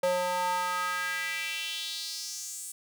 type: tone with high-pass filter sweep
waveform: square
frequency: 180 Hz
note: F#3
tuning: 47 cents flat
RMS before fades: -32 dBFS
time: 0.03-2.72 s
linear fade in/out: 5 ms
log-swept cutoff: 550 to 8700 Hz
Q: 3.4
effects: none